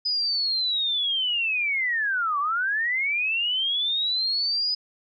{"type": "linear two-way sweep", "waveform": "sine", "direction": "down then up", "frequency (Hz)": [5010, 1116, 5010], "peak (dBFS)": -22, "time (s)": [0.05, 4.75], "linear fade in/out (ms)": 10, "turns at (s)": 2.39, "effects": []}